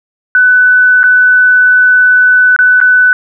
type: tone with dropouts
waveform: sine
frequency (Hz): 1497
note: F#6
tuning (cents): +20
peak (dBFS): -3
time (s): 0.35-3.13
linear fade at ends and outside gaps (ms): 1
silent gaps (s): 1.032-1.039 / 2.563-2.589 / 2.803-2.813
effects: none